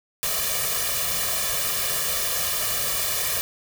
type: noise with comb filter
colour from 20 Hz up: white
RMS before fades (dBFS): -25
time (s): 0.23-3.41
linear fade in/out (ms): 0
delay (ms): 1.7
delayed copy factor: +0.95
effects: none